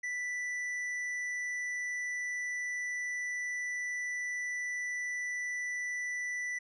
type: tone with tanh clipping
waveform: sine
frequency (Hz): 1975.5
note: B6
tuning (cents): 0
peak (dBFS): -35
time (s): 0.03-6.59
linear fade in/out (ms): 10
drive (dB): 9
effects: low-pass 9000 Hz 12 dB/octave